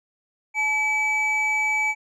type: tone pair together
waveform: triangle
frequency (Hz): 860 / 2293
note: A5 / D7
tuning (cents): -40 / -42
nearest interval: octave + perfect fourth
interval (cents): 1698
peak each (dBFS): -26 / -19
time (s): 0.54-1.95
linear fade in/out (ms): 50
effects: resampled to 24000 Hz